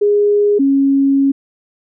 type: tone pair in turn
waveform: sine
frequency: 411.9 / 274.9 Hz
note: G#4 / C#4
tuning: -14 / -14 cents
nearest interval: perfect fifth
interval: 700 cents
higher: first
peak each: -9 dBFS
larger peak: neither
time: 0.01-0.59 / 0.59-1.32 s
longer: second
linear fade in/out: 10 ms
effects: none